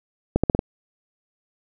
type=accelerating click train; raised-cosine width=2 ms; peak=-4 dBFS; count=5; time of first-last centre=0.36-0.591 s; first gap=76 ms; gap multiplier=0.82; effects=none